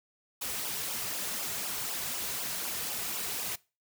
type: noise with flanger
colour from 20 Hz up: white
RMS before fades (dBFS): -35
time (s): 0.41-3.56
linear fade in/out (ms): 10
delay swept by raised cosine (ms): 0.48 to 3.78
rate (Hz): 4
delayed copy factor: -0.65
effects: noise-tail reverb RT60 0.3 s tail -22 dB re dry